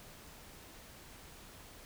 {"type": "silence", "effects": ["pink hiss -54 dBFS RMS until 1.85 s"]}